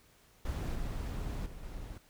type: noise with level steps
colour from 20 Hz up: brown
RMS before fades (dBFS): -35 / -37 / -46 / -43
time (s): 0.45-1.98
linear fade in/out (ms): 5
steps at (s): 0.75 / 1.46 / 1.63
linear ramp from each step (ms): 2
effects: pink hiss -64 dBFS RMS until 2.09 s